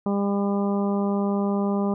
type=harmonic tone; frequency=200.6 Hz; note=G3; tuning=40 cents sharp; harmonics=1 / 2 / 3 / 4 / 5 / 6; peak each=-22 / -28 / -32 / -34 / -36 / -38 dBFS; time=0.06-1.94 s; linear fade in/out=2 ms; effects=none